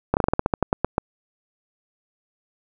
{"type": "slowing click train", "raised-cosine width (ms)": 1, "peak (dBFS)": -4, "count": 13, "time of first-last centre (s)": [0.14, 0.981], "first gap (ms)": 29, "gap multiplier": 1.15, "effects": []}